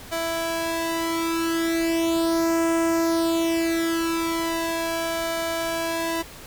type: tone with flanger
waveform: sawtooth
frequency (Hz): 330.8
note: E4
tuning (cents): +6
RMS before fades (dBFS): -24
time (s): 0.11-6.23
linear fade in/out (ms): 20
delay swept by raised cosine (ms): 1.7 to 2.9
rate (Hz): 0.19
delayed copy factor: +0.85
effects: pink hiss -42 dBFS RMS until 6.46 s